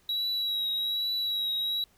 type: tone with vibrato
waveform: triangle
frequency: 3880 Hz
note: B7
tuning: 31 cents flat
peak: -26 dBFS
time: 0.09-1.84 s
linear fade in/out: 2 ms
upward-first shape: triangle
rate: 1.2 Hz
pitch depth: 32 cents each way
effects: pink hiss -64 dBFS RMS until 1.97 s